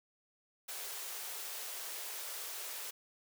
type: high-pass noise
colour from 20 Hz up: white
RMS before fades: -43 dBFS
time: 0.68-2.91 s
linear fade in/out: 10 ms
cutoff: 360 Hz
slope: 96 dB/octave
effects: none